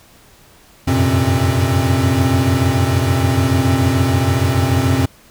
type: tone cluster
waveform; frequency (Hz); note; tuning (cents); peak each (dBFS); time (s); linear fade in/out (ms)
square; 88.5 / 95.2 / 117.5 / 131.8 / 266.2; F2 / F#2 / A#2 / C3 / C4; +23 / +50 / +14 / +13 / +30; -20; 0.87-5.06; 10
effects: pink hiss -47 dBFS RMS until 5.3 s